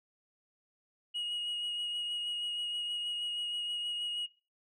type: tone with vibrato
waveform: sine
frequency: 2889 Hz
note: F#7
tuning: 42 cents flat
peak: -31 dBFS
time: 1.14-4.27 s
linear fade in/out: 20 ms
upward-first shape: sine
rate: 6.3 Hz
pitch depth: 11 cents each way
effects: noise-tail reverb RT60 0.3 s tail -19 dB re dry + tanh soft clip ceiling -32 dBFS